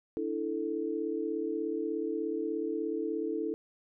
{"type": "chord", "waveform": "sine", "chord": "D suspended second", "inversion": "none", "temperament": "just", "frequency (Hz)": [293.7, 330.4, 440.5], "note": ["D4", "E4", "A4"], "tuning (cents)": [0, 4, 2], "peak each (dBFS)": [-37, -34, -34], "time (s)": [0.17, 3.54], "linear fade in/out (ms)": 0, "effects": []}